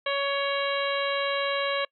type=harmonic tone with a mistuned harmonic; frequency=559 Hz; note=C#5; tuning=14 cents sharp; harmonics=1 / 2 / 3 / 4 / 5 / 6 / 7; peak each=-28 / -31 / -33 / -34 / -35 / -36 / -36 dBFS; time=0.06-1.85 s; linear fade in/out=5 ms; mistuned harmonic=6; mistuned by=-66 cents; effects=noise-tail reverb RT60 0.1 s tail -25 dB re dry